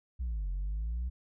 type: linear two-way sweep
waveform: sine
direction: down then up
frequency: 65.1 to 44.63 to 62.7 Hz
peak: -29 dBFS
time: 0.19-1.1 s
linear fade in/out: 20 ms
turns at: 0.5 s
effects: tanh soft clip ceiling -30 dBFS